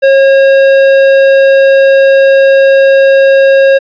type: tone with tanh clipping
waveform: sine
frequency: 543 Hz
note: C#5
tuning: 36 cents flat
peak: -4 dBFS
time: 0.02-3.79 s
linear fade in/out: 20 ms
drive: 13 dB
effects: resampled to 11025 Hz